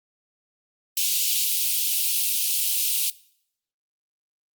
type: high-pass noise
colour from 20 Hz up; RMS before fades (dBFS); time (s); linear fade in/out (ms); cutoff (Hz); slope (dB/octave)
white; -23; 0.97-3.1; 2; 2600; 48
effects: noise-tail reverb RT60 0.7 s tail -22 dB re dry + Opus 24 kbps